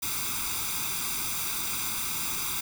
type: noise with comb filter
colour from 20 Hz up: white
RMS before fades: -31 dBFS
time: 0.02-2.61 s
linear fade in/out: 10 ms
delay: 0.83 ms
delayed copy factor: +1
effects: none